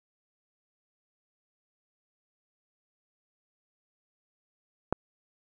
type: click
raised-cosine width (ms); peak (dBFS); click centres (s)
1; -11; 4.926
effects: none